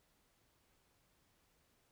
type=silence; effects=pink hiss -75 dBFS RMS until 1.91 s